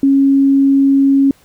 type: tone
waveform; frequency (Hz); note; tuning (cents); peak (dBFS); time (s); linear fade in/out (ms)
sine; 274.5; C#4; -17; -7; 0.03-1.31; 2
effects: pink hiss -50 dBFS RMS until 1.44 s